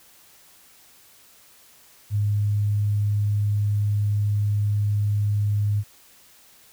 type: tone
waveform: sine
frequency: 103.4 Hz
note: G#2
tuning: 7 cents flat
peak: -19 dBFS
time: 2.1-5.84 s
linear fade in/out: 50 ms
effects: white hiss -53 dBFS RMS until 6.72 s